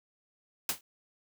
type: noise with exponential decay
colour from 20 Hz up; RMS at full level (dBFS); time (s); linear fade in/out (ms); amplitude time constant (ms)
white; -26; 0.69-0.81; 2; 26
effects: none